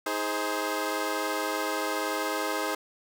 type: chord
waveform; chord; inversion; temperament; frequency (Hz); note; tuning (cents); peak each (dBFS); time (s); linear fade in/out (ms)
15% pulse; Ab major; second; equal with one note detuned; 316.7 / 415.3 / 523.3; Eb4 / Ab4 / C5; +31 / 0 / 0; -26; 0.06-2.75; 5
effects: none